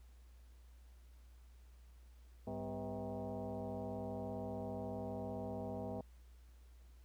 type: tone with frequency modulation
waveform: sine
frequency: 196 Hz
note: G3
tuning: in tune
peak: -40 dBFS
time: 2.47-6.01 s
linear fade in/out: 2 ms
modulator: 149 Hz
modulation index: 3.9
effects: added 60 Hz sine -57 dBFS peak until 7.04 s + pink hiss -73 dBFS RMS until 7.04 s